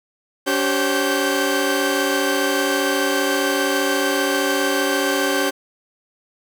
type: tone cluster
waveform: sawtooth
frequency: 285 / 386.3 / 535 / 1552 Hz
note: C#4 / G4 / C5 / G6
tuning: +48 / -25 / +38 / -18 cents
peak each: -19 / -19 / -20 / -20 dBFS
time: 0.46-5.51 s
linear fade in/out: 20 ms
effects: none